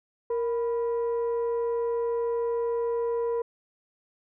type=tone pair together; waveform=sine; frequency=466.6 / 987.8 Hz; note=A#4 / B5; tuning=+2 / 0 cents; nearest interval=octave + minor second; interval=1298 cents; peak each=-24 / -35 dBFS; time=0.3-3.42 s; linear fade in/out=5 ms; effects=tanh soft clip ceiling -20 dBFS